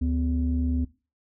sine tone pair together, 73.42 / 251.1 Hz, D2 / B3, 0 / +29 cents, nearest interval octave + major sixth, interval 2129 cents, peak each -23 / -26 dBFS, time 0.01-0.85 s, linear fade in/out 10 ms, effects noise-tail reverb RT60 0.3 s tail -18 dB re dry + tanh soft clip ceiling -16 dBFS

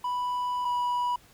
triangle tone pair in turn, 987.8 / 978.1 Hz, B5 / B5, 0 / -17 cents, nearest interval unison, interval 17 cents, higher first, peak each -25 / -23 dBFS, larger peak second, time 0.04-0.65 / 0.65-1.16 s, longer first, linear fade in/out 5 ms, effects pink hiss -57 dBFS RMS until 1.33 s

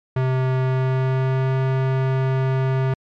square tone with pitch glide, 130 to 131.97 Hz, C3 to C3, -11 to +15 cents, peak -18 dBFS, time 0.16-2.94 s, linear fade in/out 5 ms, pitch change +26 cents, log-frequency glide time 0.61-1.56 s, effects low-pass 2000 Hz 12 dB/octave + MP3 96 kbps

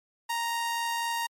sawtooth tone with amplitude modulation, 932.3 Hz, A#5, in tune, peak -23 dBFS, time 0.29-1.27 s, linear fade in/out 10 ms, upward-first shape sine, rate 84 Hz, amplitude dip 25%, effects MP3 64 kbps

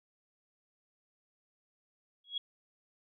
sine tone with exponential growth, 3322 Hz, G#7, in tune, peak -29 dBFS, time 2.24-2.38 s, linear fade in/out 5 ms, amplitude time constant 30 ms, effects none

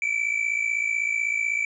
triangle tone pair together, 2287 / 2343 Hz, D7 / D7, -47 / -5 cents, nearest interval unison, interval 42 cents, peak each -24 dBFS, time 0.02-1.65 s, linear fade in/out 2 ms, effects resampled to 22050 Hz + 10-bit

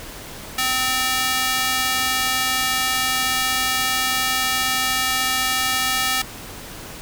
square tone with high-pass filter, 258.2 Hz, C4, 23 cents flat, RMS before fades -21 dBFS, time 0.58-6.22 s, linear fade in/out 5 ms, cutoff 1500 Hz, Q 0.66, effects pink hiss -36 dBFS RMS until 7.01 s

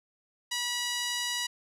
5% pulse tone with band-pass filter, 971 Hz, B5, 30 cents flat, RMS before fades -32 dBFS, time 0.51-1.47 s, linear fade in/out 10 ms, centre 2800 Hz, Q 0.73, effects none

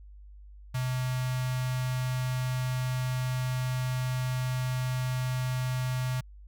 square tone with notch filter, 127.5 Hz, C3, 44 cents flat, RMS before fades -30 dBFS, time 0.74-6.21 s, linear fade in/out 10 ms, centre 390 Hz, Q 0.68, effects added 50 Hz sine -46 dBFS peak until 6.47 s

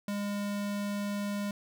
square tone, 203.6 Hz, G#3, 34 cents flat, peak -32 dBFS, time 0.08-1.51 s, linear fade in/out 2 ms, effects none

